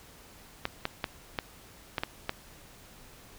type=clicks; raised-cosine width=0.3 ms; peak=-13 dBFS; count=7; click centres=0.654 / 0.854 / 1.042 / 1.388 / 1.982 / 2.035 / 2.294 s; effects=pink hiss -53 dBFS RMS until 3.38 s